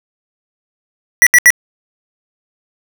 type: tone bursts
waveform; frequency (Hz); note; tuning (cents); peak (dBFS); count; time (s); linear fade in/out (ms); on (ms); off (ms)
square; 1949; B6; -23; -3; 3; 1.22-1.504; 0; 46; 73
effects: none